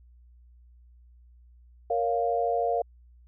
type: chord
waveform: sine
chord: Bb minor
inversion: none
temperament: just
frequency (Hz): 466.2 / 559.4 / 699.2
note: Bb4 / Db5 / F5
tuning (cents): 0 / +16 / +2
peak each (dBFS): -28 / -31 / -26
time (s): 1.9-2.82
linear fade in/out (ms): 5
effects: added 60 Hz sine -52 dBFS peak until 3.27 s